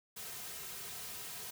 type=noise with comb filter; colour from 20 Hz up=white; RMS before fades=-45 dBFS; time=0.16-1.51 s; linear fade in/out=10 ms; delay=3.5 ms; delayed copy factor=-0.65; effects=none